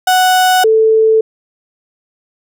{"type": "tone pair in turn", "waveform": ["35% pulse", "sine"], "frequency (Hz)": [740, 441.3], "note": ["F#5", "A4"], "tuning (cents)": [0, 5], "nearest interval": "major sixth", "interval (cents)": 895, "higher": "first", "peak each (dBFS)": -6, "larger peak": "neither", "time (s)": [[0.07, 0.64], [0.64, 1.21]], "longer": "neither", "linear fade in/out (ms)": 5, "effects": []}